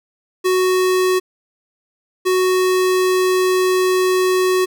square tone pair in turn, 370 / 370 Hz, F#4 / F#4, 0 / 0 cents, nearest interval unison, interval 0 cents, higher neither, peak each -14 dBFS, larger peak neither, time 0.44-1.2 / 2.25-4.66 s, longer second, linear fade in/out 20 ms, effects none

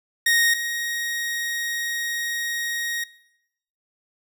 sawtooth tone pair in turn, 1864.7 / 1877.7 Hz, A#6 / A#6, 0 / +12 cents, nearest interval unison, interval 12 cents, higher second, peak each -13 / -22 dBFS, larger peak first, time 0.26-0.54 / 0.54-3.04 s, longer second, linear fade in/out 5 ms, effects noise-tail reverb RT60 0.8 s tail -19 dB re dry

